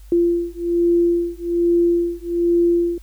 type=beating tone pair; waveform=sine; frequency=343.3 / 344.5 Hz; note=F4 / F4; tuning=-30 / -24 cents; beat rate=1.2 Hz; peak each=-18 dBFS; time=0.12-2.98 s; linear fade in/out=2 ms; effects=added 50 Hz sine -38 dBFS peak until 3.02 s + white hiss -55 dBFS RMS until 3.02 s